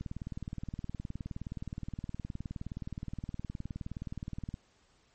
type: click train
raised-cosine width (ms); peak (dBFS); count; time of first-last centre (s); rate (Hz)
5; -26; 88; 0.01-4.541; 19.2
effects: pink hiss -68 dBFS RMS until 5.14 s + MP3 32 kbps